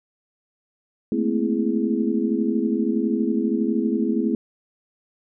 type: tone cluster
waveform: sine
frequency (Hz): 216.5 / 228.9 / 258.1 / 331.4 / 415.7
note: A3 / A#3 / C4 / E4 / G#4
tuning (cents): -28 / -31 / -23 / +9 / +2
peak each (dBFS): -25 / -25 / -25 / -25 / -29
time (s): 1.12-4.35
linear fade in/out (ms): 2
effects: none